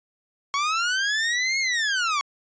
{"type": "linear two-way sweep", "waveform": "sawtooth", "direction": "up then down", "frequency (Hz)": [1100, 2180, 1100], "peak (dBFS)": -18, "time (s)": [0.54, 2.21], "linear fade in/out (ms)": 0, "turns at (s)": 1.59, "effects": ["resampled to 16000 Hz"]}